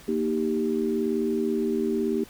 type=chord; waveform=sine; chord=Eb major; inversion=second; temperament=equal; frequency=233.1 / 311.1 / 392 Hz; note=Bb3 / Eb4 / G4; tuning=0 / 0 / 0 cents; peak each=-27 / -29 / -26 dBFS; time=0.08-2.24 s; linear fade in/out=5 ms; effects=pink hiss -49 dBFS RMS until 2.29 s